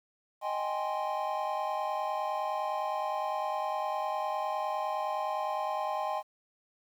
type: chord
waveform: triangle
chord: Ab major seventh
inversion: second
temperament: equal with one note detuned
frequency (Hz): 622.3 / 780.8 / 830.6 / 1046.5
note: Eb5 / G5 / Ab5 / C6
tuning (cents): 0 / -7 / 0 / 0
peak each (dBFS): -34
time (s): 0.41-6.23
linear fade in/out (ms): 50
effects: 10-bit